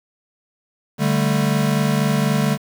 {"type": "chord", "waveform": "square", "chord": "D suspended fourth", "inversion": "none", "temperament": "equal", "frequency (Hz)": [146.83, 196, 220], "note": ["D3", "G3", "A3"], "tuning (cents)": [0, 0, 0], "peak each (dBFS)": [-20, -22, -22], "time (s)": [0.98, 2.58], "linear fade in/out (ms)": 50, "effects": ["7-bit"]}